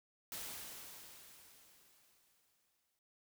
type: noise with exponential decay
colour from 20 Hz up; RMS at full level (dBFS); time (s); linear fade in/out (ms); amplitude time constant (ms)
white; -44; 0.32-2.99; 1; 580
effects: none